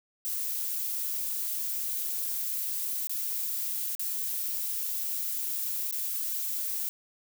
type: noise with dropouts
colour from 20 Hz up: violet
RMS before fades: -32 dBFS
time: 0.25-6.89 s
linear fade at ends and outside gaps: 0 ms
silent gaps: 3.071-3.095 / 3.951-3.995 / 5.911-5.925 s
effects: none